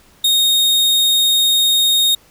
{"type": "tone", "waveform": "40% pulse", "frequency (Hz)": 3715, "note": "A#7", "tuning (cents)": -7, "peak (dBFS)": -10, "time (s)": [0.24, 2.15], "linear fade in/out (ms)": 5, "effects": ["pink hiss -50 dBFS RMS until 2.3 s"]}